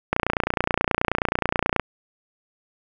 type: click train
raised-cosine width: 0.5 ms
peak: -4 dBFS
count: 50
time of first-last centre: 0.13-1.797 s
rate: 29.4 Hz
effects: none